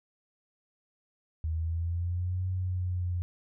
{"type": "linear two-way sweep", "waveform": "sine", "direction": "up then down", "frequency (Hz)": [79, 92.8, 88.2], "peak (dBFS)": -28, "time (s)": [1.44, 3.22], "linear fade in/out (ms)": 0, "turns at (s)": 2.48, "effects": []}